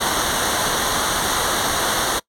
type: noise with comb filter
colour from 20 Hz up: pink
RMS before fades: -20 dBFS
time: 0-2.2 s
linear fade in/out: 20 ms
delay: 0.4 ms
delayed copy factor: -0.75
effects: noise-tail reverb RT60 0.1 s tail -22 dB re dry + low-pass 12000 Hz 12 dB/octave